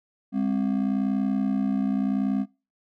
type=ring-modulated tone; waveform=triangle; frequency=233.1 Hz; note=A#3; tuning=in tune; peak=-17 dBFS; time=0.32-2.46 s; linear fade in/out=50 ms; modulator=30.4 Hz; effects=noise-tail reverb RT60 0.3 s tail -22 dB re dry